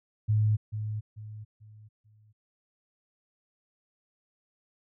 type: tone with echo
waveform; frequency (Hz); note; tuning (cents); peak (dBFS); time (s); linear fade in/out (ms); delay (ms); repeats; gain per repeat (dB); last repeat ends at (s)
sine; 107.1; A2; -46; -21; 0.28-0.57; 20; 440; 4; -9; 2.33
effects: none